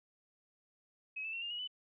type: tone with pitch steps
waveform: sine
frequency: 2554 / 2636 / 2722 / 2809 / 2900 / 2994 Hz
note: D#7 / E7 / F7 / F7 / F#7 / F#7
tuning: +45 / -1 / -45 / +9 / -35 / +20 cents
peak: -38 dBFS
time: 1.16-1.676 s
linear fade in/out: 10 ms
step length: 86 ms
effects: none